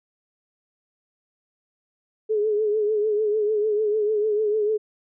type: tone with vibrato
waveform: sine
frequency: 424.8 Hz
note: G#4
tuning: 39 cents sharp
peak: -19 dBFS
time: 2.29-4.78 s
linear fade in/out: 20 ms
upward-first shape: triangle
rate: 6.7 Hz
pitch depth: 68 cents each way
effects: none